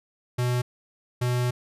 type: tone bursts at uneven times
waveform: square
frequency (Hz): 123.47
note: B2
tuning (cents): 0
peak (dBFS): -23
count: 2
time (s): 0.38-0.62 / 1.21-1.51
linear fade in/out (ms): 10
effects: resampled to 32000 Hz